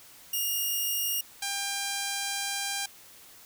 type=tone pair in turn; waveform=5% pulse; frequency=2842 / 797.5 Hz; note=F7 / G5; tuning=+30 / +30 cents; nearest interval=octave + minor seventh; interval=2200 cents; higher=first; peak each=-18 / -18 dBFS; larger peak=neither; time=0.33-1.21 / 1.42-2.86 s; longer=second; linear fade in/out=5 ms; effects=white hiss -52 dBFS RMS until 3.45 s